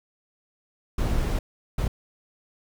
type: noise bursts at uneven times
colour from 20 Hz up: brown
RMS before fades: -24 dBFS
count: 2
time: 0.98-1.39 / 1.78-1.88 s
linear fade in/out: 5 ms
effects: none